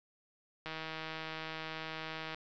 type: click train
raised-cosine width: 0.3 ms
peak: -25 dBFS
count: 269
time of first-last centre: 0.66-2.346 s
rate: 159 Hz
effects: resampled to 16000 Hz